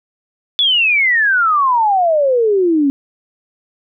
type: exponential sweep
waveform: sine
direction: down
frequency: 3492 to 270 Hz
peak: -10 dBFS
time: 0.59-2.9 s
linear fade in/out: 0 ms
effects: none